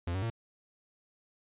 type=tone with pitch steps; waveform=45% pulse; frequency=86.5 / 95 / 114.5 Hz; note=F2 / F#2 / A#2; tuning=-16 / +46 / -31 cents; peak=-31 dBFS; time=0.07-0.301 s; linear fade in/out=5 ms; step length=77 ms; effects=resampled to 8000 Hz